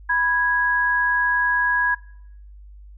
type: tone pair together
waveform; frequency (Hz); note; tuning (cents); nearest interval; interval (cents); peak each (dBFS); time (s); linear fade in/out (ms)
sine; 984.7 / 1656; B5 / G#6; -5 / -5; major sixth; 900; -23 / -18; 0.09-1.95; 10
effects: noise-tail reverb RT60 0.7 s tail -22 dB re dry + added 50 Hz sine -40 dBFS peak until 2.97 s